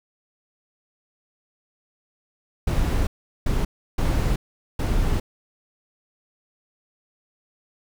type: noise bursts at uneven times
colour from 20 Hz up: brown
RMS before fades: -21 dBFS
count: 4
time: 2.67-3.07 / 3.46-3.65 / 3.98-4.36 / 4.79-5.2 s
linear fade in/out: 5 ms
effects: none